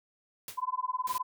white noise with exponential decay, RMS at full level -37 dBFS, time 0.48-0.63 s, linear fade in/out 2 ms, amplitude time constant 32 ms
sine tone with tremolo, 1013 Hz, B5, 44 cents sharp, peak -26 dBFS, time 0.57-1.23 s, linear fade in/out 20 ms, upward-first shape sine, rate 19 Hz, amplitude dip 100%
white noise, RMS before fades -41 dBFS, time 1.07-1.18 s, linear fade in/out 2 ms
effects none

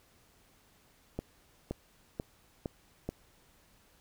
accelerating click train, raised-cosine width 2 ms, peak -21 dBFS, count 5, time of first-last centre 1.19-3.09 s, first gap 520 ms, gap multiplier 0.94, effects pink hiss -65 dBFS RMS until 4 s

